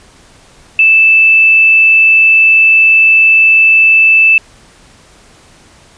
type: tone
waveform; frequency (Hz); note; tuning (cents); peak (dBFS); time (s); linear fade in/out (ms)
sine; 2637; E7; 0; -3; 0.79-4.38; 2
effects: pink hiss -42 dBFS RMS until 5.97 s + resampled to 22050 Hz